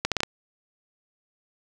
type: accelerating click train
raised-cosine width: 0.2 ms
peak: -6 dBFS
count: 5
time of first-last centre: 0.05-0.233 s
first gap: 67 ms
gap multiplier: 0.75
effects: none